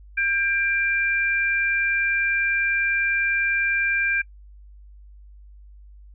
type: tone pair together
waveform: sine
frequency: 1600 / 2370 Hz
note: G6 / D7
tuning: +35 / +15 cents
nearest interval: perfect fifth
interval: 680 cents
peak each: -22 / -22 dBFS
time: 0.17-4.22 s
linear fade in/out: 10 ms
effects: noise-tail reverb RT60 0.1 s tail -25 dB re dry + added 50 Hz sine -43 dBFS peak until 6.14 s